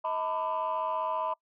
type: tone cluster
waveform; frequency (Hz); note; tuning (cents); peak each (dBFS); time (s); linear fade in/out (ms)
sine; 636 / 906 / 1001 / 1184; D#5 / A#5 / B5 / D6; +38 / -50 / +23 / +14; -33 / -34 / -30 / -39; 0.04-1.34; 10
effects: noise-tail reverb RT60 0.1 s tail -25 dB re dry + tanh soft clip ceiling -23 dBFS